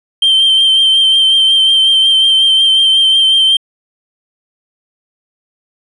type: tone with vibrato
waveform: triangle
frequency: 3136 Hz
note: G7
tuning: in tune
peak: -4 dBFS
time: 0.22-3.57 s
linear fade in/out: 5 ms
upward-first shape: triangle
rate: 5.5 Hz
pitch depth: 29 cents each way
effects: tanh soft clip ceiling -1 dBFS + resampled to 24000 Hz